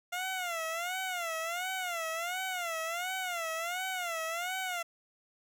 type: tone with vibrato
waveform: 15% pulse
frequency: 698.5 Hz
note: F5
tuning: in tune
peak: -27 dBFS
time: 0.12-4.83 s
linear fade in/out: 10 ms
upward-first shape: sine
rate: 1.4 Hz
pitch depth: 140 cents each way
effects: none